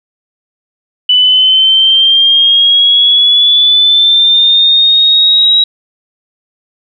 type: linear sweep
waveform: sine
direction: up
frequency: 2979 to 3854 Hz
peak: -4 dBFS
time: 1.09-5.64 s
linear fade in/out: 5 ms
effects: none